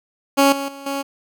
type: tone with level steps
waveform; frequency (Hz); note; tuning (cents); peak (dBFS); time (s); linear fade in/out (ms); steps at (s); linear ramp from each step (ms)
15% pulse; 277.2; C#4; 0; -5 / -17 / -28 / -16; 0.37-1.03; 20; 0.52 / 0.68 / 0.86; 5
effects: none